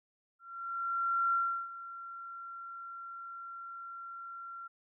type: tone with ADSR envelope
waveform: sine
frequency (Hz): 1369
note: F6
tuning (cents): -35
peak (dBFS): -26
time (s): 0.39-4.68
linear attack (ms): 940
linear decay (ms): 350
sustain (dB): -16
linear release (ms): 13
effects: none